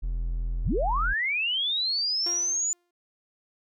triangle tone, 42 Hz, E1, 33 cents sharp, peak -24 dBFS, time 0.02-1.14 s, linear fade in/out 20 ms
sine linear sweep, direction up, 44.54 to 7040 Hz, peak -24 dBFS, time 0.65-2.73 s, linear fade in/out 0 ms
sawtooth tone with exponential decay, 350.1 Hz, F4, 4 cents sharp, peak -31 dBFS, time 2.26-2.91 s, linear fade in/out 5 ms, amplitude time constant 140 ms
effects none

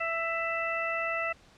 harmonic tone, 663 Hz, E5, 10 cents sharp, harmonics 1 / 2 / 3 / 4, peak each -34 / -34 / -34 / -34 dBFS, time 0-1.33 s, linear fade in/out 10 ms, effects pink hiss -58 dBFS RMS until 1.57 s + low-pass 6000 Hz 12 dB/octave

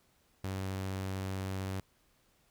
sawtooth tone, 95.5 Hz, G2, 45 cents flat, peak -31 dBFS, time 0.44-1.8 s, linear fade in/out 0 ms, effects pink hiss -70 dBFS RMS until 2.5 s

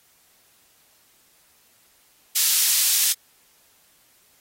pink high-pass noise, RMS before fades -20 dBFS, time 2.35-3.13 s, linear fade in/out 10 ms, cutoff 4800 Hz, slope 12 dB/octave, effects white hiss -59 dBFS RMS until 4.4 s + AAC 48 kbps

